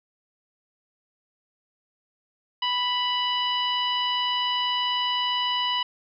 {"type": "harmonic tone", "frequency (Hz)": 987.8, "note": "B5", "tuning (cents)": 0, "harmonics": [1, 2, 3, 4, 5], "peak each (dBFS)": [-27, -34, -25, -37, -39], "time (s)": [2.62, 5.83], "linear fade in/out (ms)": 5, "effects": []}